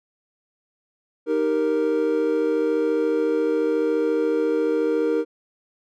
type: chord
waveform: triangle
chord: Eb major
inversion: none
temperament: equal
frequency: 311.1 / 392 / 466.2 Hz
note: Eb4 / G4 / Bb4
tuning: 0 / 0 / 0 cents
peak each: -22 / -25 / -19 dBFS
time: 1.26-5.25 s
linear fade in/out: 50 ms
effects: none